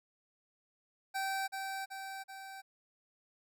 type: tone with echo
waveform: 25% pulse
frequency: 775 Hz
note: G5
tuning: 20 cents flat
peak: -30 dBFS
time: 1.14-1.48 s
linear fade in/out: 20 ms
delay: 380 ms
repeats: 3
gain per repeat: -4 dB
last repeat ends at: 2.62 s
effects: none